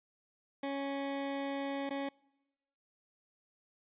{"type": "tone with dropouts", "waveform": "20% pulse", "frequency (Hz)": 277.2, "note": "C#4", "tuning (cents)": 0, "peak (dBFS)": -30, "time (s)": [0.63, 2.09], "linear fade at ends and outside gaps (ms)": 5, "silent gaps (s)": [1.894, 1.906], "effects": ["noise-tail reverb RT60 1.0 s tail -26 dB re dry", "resampled to 8000 Hz"]}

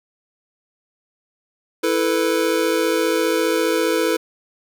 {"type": "chord", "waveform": "square", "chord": "E suspended fourth", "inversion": "none", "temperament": "just", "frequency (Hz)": [329.6, 439.5, 494.4], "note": ["E4", "A4", "B4"], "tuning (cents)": [0, -2, 2], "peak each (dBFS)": -22, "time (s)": [1.83, 4.17], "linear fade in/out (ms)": 10, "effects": []}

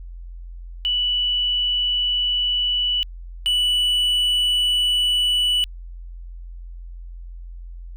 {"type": "tone pair in turn", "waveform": ["sine", "triangle"], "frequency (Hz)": [2960, 2960], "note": ["F#7", "F#7"], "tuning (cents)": [0, 0], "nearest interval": "unison", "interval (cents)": 0, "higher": "neither", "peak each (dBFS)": [-18, -15], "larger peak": "second", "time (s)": [[0.85, 3.03], [3.46, 5.64]], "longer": "neither", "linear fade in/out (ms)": 0, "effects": ["added 43 Hz sine -33 dBFS peak until 7.96 s"]}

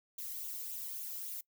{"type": "noise with flanger", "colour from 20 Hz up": "violet", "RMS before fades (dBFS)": -42, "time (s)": [0.18, 1.41], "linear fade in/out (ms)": 5, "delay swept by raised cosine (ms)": [0.29, 1.01], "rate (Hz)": 3.6, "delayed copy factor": 0.5, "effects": ["noise-tail reverb RT60 0.1 s tail -22 dB re dry"]}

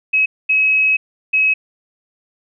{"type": "tone bursts at uneven times", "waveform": "sine", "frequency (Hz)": 2559, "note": "D#7", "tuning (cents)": 48, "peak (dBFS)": -11, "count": 3, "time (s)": [[0.13, 0.26], [0.49, 0.97], [1.33, 1.54]], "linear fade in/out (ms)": 10, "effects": []}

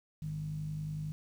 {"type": "tone with low-pass filter", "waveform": "15% pulse", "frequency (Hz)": 51, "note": "G#1", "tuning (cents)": -31, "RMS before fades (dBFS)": -38, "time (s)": [0.22, 1.12], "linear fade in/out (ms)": 0, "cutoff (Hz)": 160, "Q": 10, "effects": ["10-bit"]}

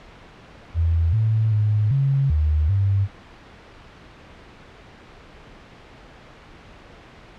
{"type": "tone with pitch steps", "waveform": "sine", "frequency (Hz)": [82.8, 110.1, 106, 137.2, 76.4, 98.5], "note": ["E2", "A2", "G#2", "C#3", "D#2", "G2"], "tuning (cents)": [8, 2, 36, -17, -31, 9], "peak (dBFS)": -16, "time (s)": [0.74, 3.08], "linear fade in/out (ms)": 50, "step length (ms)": 390, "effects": ["pink hiss -45 dBFS RMS until 7.38 s", "low-pass 3000 Hz 12 dB/octave"]}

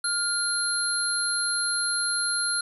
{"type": "tone cluster", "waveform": "sine", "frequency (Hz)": [1409, 4180, 10990], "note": ["F6", "C8", "F9"], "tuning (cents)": [15, -2, -29], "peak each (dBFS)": -28, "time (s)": [0.04, 2.61], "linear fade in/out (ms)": 5, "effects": []}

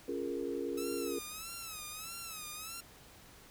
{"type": "chord", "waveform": "sine", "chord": "Bb minor seventh", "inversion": "first", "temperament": "equal", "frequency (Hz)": [277.2, 349.2, 415.3, 466.2], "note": ["Db4", "F4", "Ab4", "Bb4"], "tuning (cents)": [0, 0, 0, 0], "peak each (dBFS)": -40, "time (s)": [0.08, 1.19], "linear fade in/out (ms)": 5}
{"type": "tone with vibrato", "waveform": "5% pulse", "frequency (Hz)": 1291, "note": "E6", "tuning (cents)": -37, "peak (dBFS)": -31, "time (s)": [0.77, 2.81], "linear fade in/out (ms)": 10, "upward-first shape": "sine", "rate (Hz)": 1.6, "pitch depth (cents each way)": 110}
{"effects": ["pink hiss -57 dBFS RMS until 3.5 s"]}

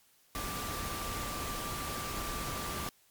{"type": "tone in noise", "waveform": "sine", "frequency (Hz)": 1174.7, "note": "D6", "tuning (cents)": 0, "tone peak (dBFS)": -41, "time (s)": [0.35, 2.89], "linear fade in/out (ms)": 0, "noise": "pink", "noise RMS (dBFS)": -38, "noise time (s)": [0.35, 2.89], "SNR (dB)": -6, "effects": ["white hiss -66 dBFS RMS until 3.1 s", "MP3 96 kbps"]}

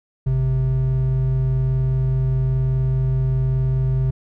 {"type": "tone pair together", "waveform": "triangle", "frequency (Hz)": [51.91, 130.81], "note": ["G#1", "C3"], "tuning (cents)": [0, 0], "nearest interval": "octave + major third", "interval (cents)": 1600, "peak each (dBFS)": [-22, -15], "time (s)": [0.26, 4.11], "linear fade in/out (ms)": 10, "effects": []}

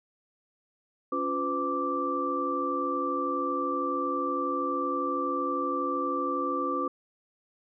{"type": "tone cluster", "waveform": "sine", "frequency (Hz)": [280, 352.6, 506, 1171], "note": ["C#4", "F4", "B4", "D6"], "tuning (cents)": [18, 17, 42, -5], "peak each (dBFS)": [-33, -35, -34, -29], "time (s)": [1.12, 6.88], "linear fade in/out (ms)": 5, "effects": []}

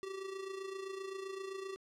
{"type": "tone with amplitude modulation", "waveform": "square", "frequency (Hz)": 386.1, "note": "G4", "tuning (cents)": -26, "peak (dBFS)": -39, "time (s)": [0.03, 1.76], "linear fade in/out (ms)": 0, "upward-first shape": "sine", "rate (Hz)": 27.7, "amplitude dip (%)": 60, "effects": ["low-pass 8000 Hz 12 dB/octave", "12-bit"]}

